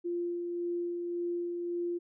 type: tone with tremolo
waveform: sine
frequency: 347.4 Hz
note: F4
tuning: 9 cents flat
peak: -30 dBFS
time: 0.04-1.99 s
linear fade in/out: 20 ms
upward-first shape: sine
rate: 1.8 Hz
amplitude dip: 30%
effects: none

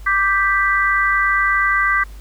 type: chord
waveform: sine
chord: G major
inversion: second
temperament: equal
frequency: 1174.7 / 1568 / 1975.5 Hz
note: D6 / G6 / B6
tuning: 0 / 0 / 0 cents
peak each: -18 dBFS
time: 0.06-2.04 s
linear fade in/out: 10 ms
effects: added 50 Hz sine -33 dBFS peak until 2.2 s + pink hiss -48 dBFS RMS until 2.2 s

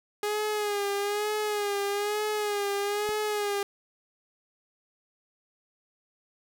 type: tone with vibrato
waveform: sawtooth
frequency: 413.1 Hz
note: G#4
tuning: 9 cents flat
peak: -23 dBFS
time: 0.23-3.63 s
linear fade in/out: 2 ms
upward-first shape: sine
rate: 1.1 Hz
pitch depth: 51 cents each way
type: click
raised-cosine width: 2 ms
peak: -27 dBFS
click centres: 3.091 s
effects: none

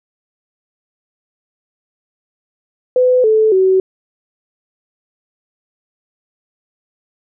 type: tone with pitch steps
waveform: sine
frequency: 504 / 436.2 / 377.6 Hz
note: B4 / A4 / F#4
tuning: +35 / -15 / +35 cents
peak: -8 dBFS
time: 2.96-3.8 s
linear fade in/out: 2 ms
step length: 280 ms
effects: none

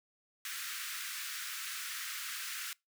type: high-pass noise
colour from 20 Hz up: pink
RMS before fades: -41 dBFS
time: 0.45-2.73 s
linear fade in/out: 2 ms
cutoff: 1300 Hz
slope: 48 dB/octave
effects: noise-tail reverb RT60 0.2 s tail -24 dB re dry

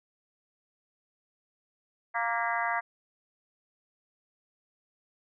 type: harmonic tone with a mistuned harmonic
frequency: 233.1 Hz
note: A#3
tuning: in tune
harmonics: 3 / 4 / 5 / 6 / 7 / 8 / 9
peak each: -33 / -33 / -34 / -39 / -34 / -39 / -36 dBFS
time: 2.14-2.81 s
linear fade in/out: 20 ms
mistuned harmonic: 9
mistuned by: -72 cents
effects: none

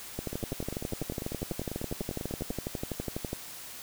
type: two click trains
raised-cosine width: 2 ms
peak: -22 / -19 dBFS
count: 23 / 39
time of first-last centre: 0.33-2.508 / 0.19-3.33 s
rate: 10.1 / 12.1 Hz
effects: white hiss -44 dBFS RMS until 3.82 s

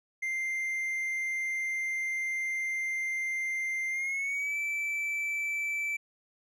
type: tone with pitch glide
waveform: triangle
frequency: 2093 to 2322 Hz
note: C7 to D7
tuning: 0 to -20 cents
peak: -28 dBFS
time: 0.22-5.97 s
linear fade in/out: 10 ms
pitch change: +180 cents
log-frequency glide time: 3.9-4.57 s
effects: none

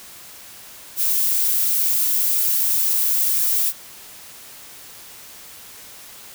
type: noise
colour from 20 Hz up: violet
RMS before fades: -19 dBFS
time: 0.96-3.73 s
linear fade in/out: 50 ms
effects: white hiss -41 dBFS RMS until 6.34 s

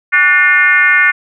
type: tone with frequency modulation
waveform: sine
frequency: 1794 Hz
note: A6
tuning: 33 cents sharp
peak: -6 dBFS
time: 0.12-1.12 s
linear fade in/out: 20 ms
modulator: 327 Hz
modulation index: 1.4
effects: none

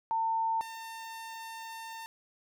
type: tone pair in turn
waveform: sine / sawtooth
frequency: 900 / 903.4 Hz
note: A5 / A5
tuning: +39 / +45 cents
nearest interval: unison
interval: 6 cents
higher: second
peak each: -27 / -37 dBFS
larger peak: first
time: 0.11-0.61 / 0.61-2.06 s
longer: second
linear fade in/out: 0 ms
effects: none

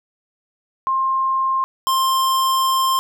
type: tone pair in turn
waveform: sine / square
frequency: 1060 / 1054.4 Hz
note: C6 / C6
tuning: +22 / +13 cents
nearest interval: unison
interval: 9 cents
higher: first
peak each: -16 dBFS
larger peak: neither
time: 0.87-1.64 / 1.87-2.99 s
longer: second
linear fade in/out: 0 ms
effects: none

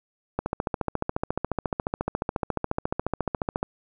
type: click train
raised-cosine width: 1 ms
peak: -11 dBFS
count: 47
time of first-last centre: 0.39-3.629 s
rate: 14.2 Hz
effects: none

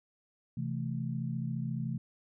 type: chord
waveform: sine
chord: A minor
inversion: first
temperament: equal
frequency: 130.81 / 164.81 / 220 Hz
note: C3 / E3 / A3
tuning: 0 / 0 / 0 cents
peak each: -35 / -37 / -38 dBFS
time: 0.57-1.98 s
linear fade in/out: 5 ms
effects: none

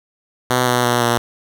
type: tone with pitch steps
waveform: 5% pulse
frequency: 125.3 / 123.15 / 121.03 / 118.95 Hz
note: B2 / B2 / B2 / A#2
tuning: +25 / -5 / -35 / +35 cents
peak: -3 dBFS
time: 0.5-1.18 s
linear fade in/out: 5 ms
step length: 170 ms
effects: none

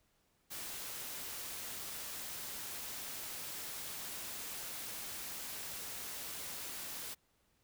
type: noise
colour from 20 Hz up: white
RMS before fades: -44 dBFS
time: 0.5-7.15 s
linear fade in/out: 20 ms
effects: pink hiss -75 dBFS RMS until 7.63 s

